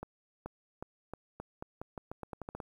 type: accelerating click train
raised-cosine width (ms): 1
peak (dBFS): -26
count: 15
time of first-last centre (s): 0.03-2.602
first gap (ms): 430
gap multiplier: 0.85
effects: 10-bit